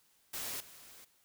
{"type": "noise with level steps", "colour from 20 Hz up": "white", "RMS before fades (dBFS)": [-40, -55], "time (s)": [0.33, 1.05], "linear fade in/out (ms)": 10, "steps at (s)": 0.6, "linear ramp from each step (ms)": 5, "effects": ["white hiss -70 dBFS RMS until 1.24 s"]}